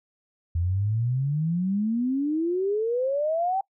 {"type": "exponential sweep", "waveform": "sine", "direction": "up", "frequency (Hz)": [82.41, 790], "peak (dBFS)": -22, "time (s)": [0.55, 3.61], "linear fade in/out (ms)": 5, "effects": ["noise-tail reverb RT60 0.1 s tail -23 dB re dry"]}